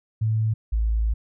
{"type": "tone pair in turn", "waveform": "sine", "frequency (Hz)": [110, 55], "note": ["A2", "A1"], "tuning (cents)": [0, 0], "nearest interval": "octave", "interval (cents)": 1200, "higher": "first", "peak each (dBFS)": -19, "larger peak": "neither", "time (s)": [[0.21, 0.54], [0.72, 1.14]], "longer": "second", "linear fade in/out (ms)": 10, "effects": []}